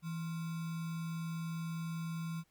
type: tone with sample-and-hold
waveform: sine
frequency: 164.81 Hz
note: E3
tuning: in tune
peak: -36 dBFS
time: 0.02-2.44 s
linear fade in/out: 50 ms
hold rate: 1225 Hz
effects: pink hiss -74 dBFS RMS until 2.5 s + MP3 96 kbps